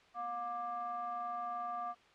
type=ring-modulated tone; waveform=triangle; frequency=233.9 Hz; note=A#3; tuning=6 cents sharp; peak=-32 dBFS; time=0.14-1.95 s; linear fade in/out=50 ms; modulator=947 Hz; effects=white hiss -63 dBFS RMS until 2.14 s + low-pass 3000 Hz 12 dB/octave